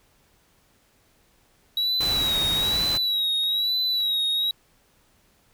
triangle tone with vibrato, 3874 Hz, B7, 34 cents flat, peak -20 dBFS, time 1.77-4.51 s, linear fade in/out 2 ms, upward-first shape sine, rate 1.1 Hz, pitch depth 60 cents each way
pink noise, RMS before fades -31 dBFS, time 2-2.98 s, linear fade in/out 10 ms
click train, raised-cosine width 0.2 ms, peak -29 dBFS, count 4, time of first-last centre 2.3-4.005 s, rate 1.76 Hz
effects pink hiss -62 dBFS RMS until 5.53 s

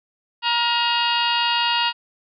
harmonic tone with a mistuned harmonic, 472.5 Hz, A#4, 23 cents sharp, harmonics 2 / 3 / 4 / 5 / 6 / 7 / 8 / 9 / 10, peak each -22 / -28 / -29 / -32 / -22 / -31 / -31 / -32 / -31 dBFS, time 0.42-1.93 s, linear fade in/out 50 ms, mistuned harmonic 5, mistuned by +120 cents, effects none

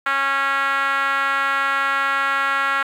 5% pulse tone with band-pass filter, 274.7 Hz, C#4, 16 cents flat, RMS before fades -20 dBFS, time 0.06-2.83 s, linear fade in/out 5 ms, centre 1400 Hz, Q 2.7, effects 8-bit

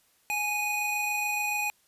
square tone pair together, 837 / 2484 Hz, G#5 / D#7, +13 / -3 cents, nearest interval octave + perfect fifth, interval 1884 cents, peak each -33 / -29 dBFS, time 0.3-1.7 s, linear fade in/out 0 ms, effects white hiss -66 dBFS RMS until 1.87 s + resampled to 32000 Hz

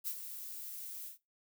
violet noise with ADSR envelope, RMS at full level -36 dBFS, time 0.04-1.18 s, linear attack 34 ms, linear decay 70 ms, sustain -9 dB, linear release 120 ms, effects noise-tail reverb RT60 0.2 s tail -18 dB re dry

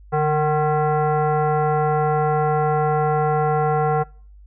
sine tone with frequency modulation, 149 Hz, D3, 25 cents sharp, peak -16 dBFS, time 0.12-4.04 s, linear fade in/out 20 ms, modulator 609 Hz, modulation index 1.5, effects noise-tail reverb RT60 0.5 s tail -25 dB re dry + added 50 Hz sine -42 dBFS peak until 4.46 s

